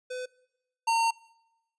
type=tone pair in turn; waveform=square; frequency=504 / 913.7 Hz; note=B4 / A#5; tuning=+35 / -35 cents; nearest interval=minor seventh; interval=1030 cents; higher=second; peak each=-34 / -23 dBFS; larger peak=second; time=0.1-0.26 / 0.87-1.11 s; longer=second; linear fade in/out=10 ms; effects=noise-tail reverb RT60 0.9 s tail -23 dB re dry + resampled to 22050 Hz